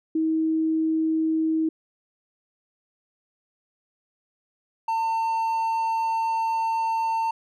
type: tone pair in turn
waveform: sine / triangle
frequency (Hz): 318.9 / 902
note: D#4 / A5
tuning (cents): +43 / +43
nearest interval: octave + tritone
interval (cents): 1800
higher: second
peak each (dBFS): -20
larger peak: neither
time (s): 0.15-1.69 / 4.88-7.31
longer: second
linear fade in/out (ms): 5
effects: none